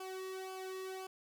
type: tone with flanger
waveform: sawtooth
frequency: 377.2 Hz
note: F#4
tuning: 33 cents sharp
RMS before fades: -44 dBFS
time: 0-1.07 s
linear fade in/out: 5 ms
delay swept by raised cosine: 0.51 to 1.39 ms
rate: 1.9 Hz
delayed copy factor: -0.75
effects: none